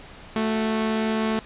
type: tone pair together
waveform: sawtooth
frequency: 220 / 367.4 Hz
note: A3 / F#4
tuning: 0 / -12 cents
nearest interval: major sixth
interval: 888 cents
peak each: -18 / -29 dBFS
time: 0.36-1.39 s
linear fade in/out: 0 ms
effects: pink hiss -44 dBFS RMS until 1.45 s + resampled to 8000 Hz